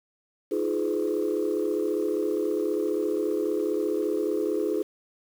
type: chord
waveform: sine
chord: F half-diminished seventh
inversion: third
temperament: just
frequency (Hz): 314.3 / 349.2 / 419.1 / 502.9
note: Eb4 / F4 / Ab4 / Cb5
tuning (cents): +18 / 0 / +16 / +31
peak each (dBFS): -29 / -29 / -26 / -32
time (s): 0.51-4.83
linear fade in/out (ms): 10
effects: tanh soft clip ceiling -17 dBFS + 8-bit